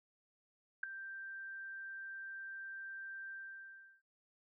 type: tone with ADSR envelope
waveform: sine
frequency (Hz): 1572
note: G6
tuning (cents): +4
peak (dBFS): -29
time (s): 0.83-4.02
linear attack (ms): 6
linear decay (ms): 3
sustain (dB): -15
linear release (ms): 710
effects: none